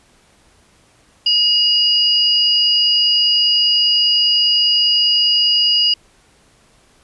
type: tone pair together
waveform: sine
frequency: 2875 / 4885 Hz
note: F7 / D#8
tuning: +50 / -33 cents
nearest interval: major sixth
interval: 917 cents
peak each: -14 dBFS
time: 1.26-5.94 s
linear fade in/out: 5 ms
effects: pink hiss -53 dBFS RMS until 7.03 s + resampled to 24000 Hz